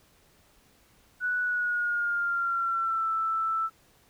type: tone with pitch glide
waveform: sine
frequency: 1477 to 1323.5 Hz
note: F#6 to E6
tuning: -3 to +7 cents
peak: -25 dBFS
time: 1.2-3.7 s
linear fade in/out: 50 ms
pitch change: -190 cents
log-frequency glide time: 1.42-3.1 s
effects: pink hiss -62 dBFS RMS until 4.09 s